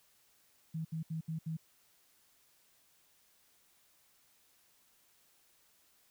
sine tone bursts, 160.6 Hz, E3, 45 cents flat, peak -35 dBFS, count 5, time 0.74-1.57 s, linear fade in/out 10 ms, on 110 ms, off 70 ms, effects white hiss -69 dBFS RMS until 6.1 s

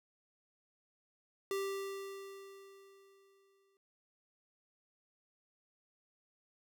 square tone with exponential decay, 392 Hz, G4, in tune, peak -34 dBFS, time 1.51-3.77 s, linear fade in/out 1 ms, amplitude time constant 490 ms, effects none

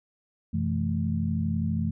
sine tone cluster, 91.7 / 127.3 / 165.9 / 218.1 Hz, F#2 / C3 / E3 / A3, -15 / -47 / +11 / -15 cents, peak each -29 / -36 / -29 / -29 dBFS, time 0.53-1.91 s, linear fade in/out 10 ms, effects none

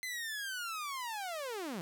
sawtooth linear sweep, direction down, 2053 to 156.7 Hz, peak -34 dBFS, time 0.03-1.81 s, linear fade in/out 0 ms, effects none

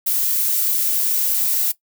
violet noise with high-pass filter sweep, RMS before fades -19 dBFS, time 0.06-1.72 s, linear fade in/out 10 ms, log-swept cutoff 230 to 640 Hz, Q 6.4, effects noise-tail reverb RT60 0.1 s tail -17 dB re dry

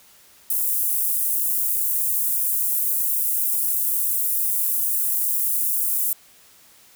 pink high-pass noise, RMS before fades -22 dBFS, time 0.5-6.13 s, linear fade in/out 2 ms, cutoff 11000 Hz, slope 24 dB/octave, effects white hiss -52 dBFS RMS until 6.95 s

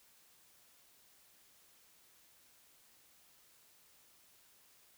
silence, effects white hiss -66 dBFS RMS until 4.97 s

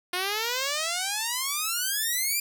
5% pulse exponential sweep, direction up, 352.1 to 2423 Hz, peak -15 dBFS, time 0.13-2.4 s, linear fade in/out 5 ms, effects none

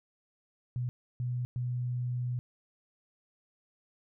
sine tone bursts at uneven times, 123.47 Hz, B2, in tune, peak -30 dBFS, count 3, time 0.76-0.89 / 1.2-1.45 / 1.56-2.39 s, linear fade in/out 0 ms, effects none

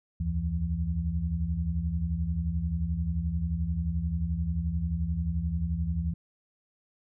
sine tone cluster, 71.8 / 83.2 / 168.2 Hz, D2 / E2 / E3, -39 / +17 / +35 cents, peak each -31 dBFS, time 0.2-6.14 s, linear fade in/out 5 ms, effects none

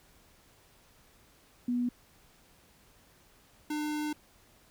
sine / square tone pair in turn, 244.1 / 301 Hz, B3 / D4, -20 / +43 cents, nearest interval major third, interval 363 cents, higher second, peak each -27 / -32 dBFS, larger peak first, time 1.68-1.89 / 3.7-4.13 s, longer second, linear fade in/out 5 ms, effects pink hiss -62 dBFS RMS until 4.7 s

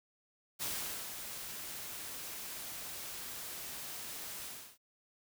white noise with ADSR envelope, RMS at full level -37 dBFS, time 0.59-4.78 s, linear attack 32 ms, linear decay 460 ms, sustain -7 dB, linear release 330 ms, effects none

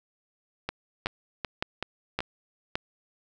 two click trains, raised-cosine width 0.3 ms, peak -14 / -11 dBFS, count 5 / 4, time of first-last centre 0.69-2.205 / 1.06-2.755 s, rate 2.64 / 1.77 Hz, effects none

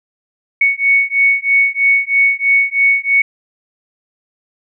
sine beating tone pair, 2220 / 2223.1 Hz, C#7 / C#7, +2 / +4 cents, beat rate 3.1 Hz, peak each -13 dBFS, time 0.61-3.22 s, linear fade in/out 5 ms, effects none

